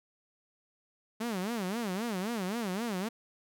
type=tone with vibrato; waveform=sawtooth; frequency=208.2 Hz; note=G#3; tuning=5 cents sharp; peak=-28 dBFS; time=1.2-3.09 s; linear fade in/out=10 ms; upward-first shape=sine; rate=3.8 Hz; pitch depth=250 cents each way; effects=none